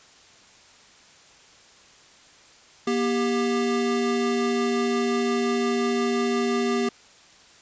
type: tone pair together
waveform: square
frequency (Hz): 238.8 / 396.1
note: A#3 / G4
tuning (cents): +42 / +18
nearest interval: major sixth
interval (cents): 876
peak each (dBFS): -25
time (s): 2.87-6.89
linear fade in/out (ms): 5
effects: white hiss -52 dBFS RMS until 7.61 s + resampled to 16000 Hz